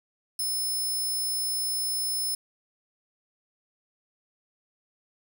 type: tone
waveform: 10% pulse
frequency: 5240 Hz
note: E8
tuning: 11 cents flat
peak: -21 dBFS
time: 0.39-2.35 s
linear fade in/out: 5 ms
effects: none